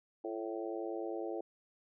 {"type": "harmonic tone with a mistuned harmonic", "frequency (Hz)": 110, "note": "A2", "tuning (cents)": 0, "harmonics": [3, 4, 5, 6, 7], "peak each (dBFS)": [-40, -42, -44, -46, -47], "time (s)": [0.24, 1.41], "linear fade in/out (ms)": 5, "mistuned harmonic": 3, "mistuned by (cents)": 49, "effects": []}